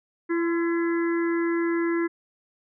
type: harmonic tone with a mistuned harmonic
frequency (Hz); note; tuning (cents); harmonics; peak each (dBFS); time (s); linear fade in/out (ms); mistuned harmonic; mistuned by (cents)
337.2; E4; +39; 1 / 3 / 4 / 5 / 6; -22 / -36 / -38 / -35 / -37; 0.29-2.08; 20; 3; +28
effects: none